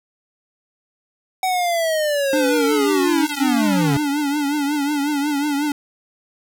square linear sweep, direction down, 757 to 132.8 Hz, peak -18 dBFS, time 1.43-3.97 s, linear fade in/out 2 ms
square tone with vibrato, 289.5 Hz, D4, 25 cents flat, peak -19 dBFS, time 2.33-5.72 s, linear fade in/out 2 ms, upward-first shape triangle, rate 5.5 Hz, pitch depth 86 cents each way
effects none

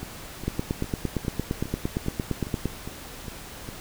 two click trains, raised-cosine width 3 ms, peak -12 / -22 dBFS, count 20 / 10, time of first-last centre 0.48-2.656 / 0.03-3.689 s, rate 8.73 / 2.46 Hz, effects pink hiss -41 dBFS RMS until 3.8 s

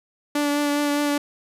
sawtooth tone with vibrato, 290.7 Hz, D4, 18 cents flat, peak -16 dBFS, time 0.35-1.18 s, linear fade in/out 5 ms, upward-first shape triangle, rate 4.9 Hz, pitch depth 18 cents each way, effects resampled to 32000 Hz

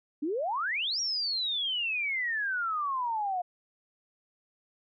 sine exponential two-way sweep, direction up then down, 277.2 to 5710 to 703 Hz, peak -28 dBFS, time 0.22-3.42 s, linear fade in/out 10 ms, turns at 1 s, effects none

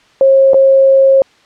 sine tone with dropouts, 539 Hz, C#5, 49 cents flat, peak -4 dBFS, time 0.21-1.22 s, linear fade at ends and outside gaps 1 ms, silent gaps 0.534-0.543 s, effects white hiss -48 dBFS RMS until 1.45 s + low-pass 4000 Hz 12 dB/octave

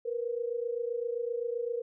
sine tone pair together, 466.2 / 493.9 Hz, A#4 / B4, 0 / 0 cents, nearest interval minor second, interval 100 cents, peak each -32 / -35 dBFS, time 0.05-1.82 s, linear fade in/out 10 ms, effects none

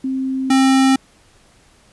sine / square tone pair in turn, 263.9 / 265.9 Hz, C4 / C4, +15 / +28 cents, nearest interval unison, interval 13 cents, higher second, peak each -18 / -11 dBFS, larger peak second, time 0.04-0.5 / 0.5-0.96 s, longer neither, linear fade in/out 5 ms, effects pink hiss -52 dBFS RMS until 1.92 s + resampled to 24000 Hz

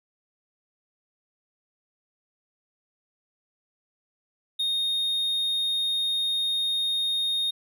triangle tone, 3700 Hz, A#7, 14 cents flat, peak -22 dBFS, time 4.59-7.51 s, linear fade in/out 10 ms, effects none

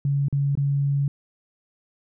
sine tone with dropouts, 140.6 Hz, C#3, 25 cents sharp, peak -19 dBFS, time 0.05-1.08 s, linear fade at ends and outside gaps 2 ms, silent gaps 0.284-0.326 / 0.553-0.574 s, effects none

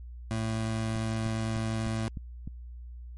25% pulse tone, 111.4 Hz, A2, 22 cents sharp, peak -25 dBFS, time 0.31-2.08 s, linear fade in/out 0 ms
click train, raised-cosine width 5 ms, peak -25 dBFS, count 6, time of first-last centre 0.96-2.475 s, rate 3.3 Hz
effects added 60 Hz sine -40 dBFS peak until 3.17 s + MP3 48 kbps

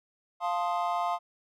triangle chord, F dominant seventh, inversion none, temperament equal, 698.5 / 880 / 1046.5 / 1244.5 Hz, F5 / A5 / C6 / Eb6, 0 / 0 / 0 / 0 cents, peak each -28 / -32 / -31 / -34 dBFS, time 0.4-1.19 s, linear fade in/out 50 ms, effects none

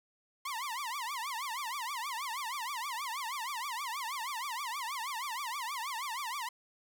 sawtooth tone with vibrato, 1022 Hz, C6, 41 cents flat, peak -32 dBFS, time 0.45-6.49 s, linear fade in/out 5 ms, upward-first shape triangle, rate 6.3 Hz, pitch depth 290 cents each way, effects none

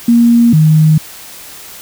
sine tone pair in turn, 235.3 / 155.73 Hz, A#3 / D#3, +16 / +2 cents, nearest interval perfect fifth, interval 714 cents, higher first, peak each -4 dBFS, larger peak neither, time 0.08-0.53 / 0.53-0.98 s, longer neither, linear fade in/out 5 ms, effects white hiss -32 dBFS RMS until 1.81 s

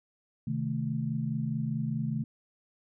sine chord, A diminished, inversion first, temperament equal, 130.81 / 155.56 / 220 Hz, C3 / Eb3 / A3, 0 / 0 / 0 cents, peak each -33 dBFS, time 0.47-2.24 s, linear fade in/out 5 ms, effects none

